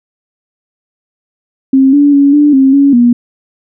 sine tone with pitch steps, 267.2 / 287.6 / 281.1 / 293.8 / 267.6 / 279.9 / 240.4 Hz, C4 / D4 / C#4 / D4 / C4 / C#4 / B3, +36 / -36 / +24 / +1 / +39 / +17 / -46 cents, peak -3 dBFS, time 1.73-3.13 s, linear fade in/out 5 ms, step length 200 ms, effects none

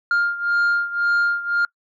sine beating tone pair, 1404 / 1405.9 Hz, F6 / F6, +9 / +11 cents, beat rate 1.9 Hz, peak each -17 / -20 dBFS, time 0.11-1.65 s, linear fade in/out 2 ms, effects noise-tail reverb RT60 0.1 s tail -26 dB re dry + tanh soft clip ceiling -14 dBFS

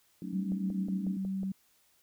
sine chord, D# half-diminished seventh, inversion first, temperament equal, 185 / 220 / 277.2 / 311.1 Hz, F#3 / A3 / C#4 / D#4, 0 / 0 / 0 / 0 cents, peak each -39 / -42 / -43 / -45 dBFS, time 0.22-1.17 s, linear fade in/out 2 ms
sine tone, 192.1 Hz, G3, 35 cents flat, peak -31 dBFS, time 0.33-1.52 s, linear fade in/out 5 ms
click train, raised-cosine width 2 ms, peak -32 dBFS, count 6, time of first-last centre 0.52-1.432 s, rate 5.48 Hz
effects white hiss -68 dBFS RMS until 2.02 s

